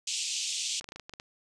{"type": "band-pass noise", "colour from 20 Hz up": "white", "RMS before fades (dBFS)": -33, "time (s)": [0.07, 0.8], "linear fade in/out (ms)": 5, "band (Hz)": [2600, 7900], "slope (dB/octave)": 48}
{"type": "clicks", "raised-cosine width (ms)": 0.2, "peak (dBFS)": -25, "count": 9, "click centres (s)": [0.81, 0.843, 0.889, 0.921, 0.96, 0.997, 1.095, 1.137, 1.199]}
{"effects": []}